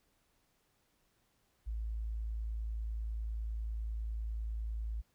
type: tone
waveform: sine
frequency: 55 Hz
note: A1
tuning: in tune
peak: -35 dBFS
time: 1.66-5.02 s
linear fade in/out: 20 ms
effects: pink hiss -75 dBFS RMS until 5.14 s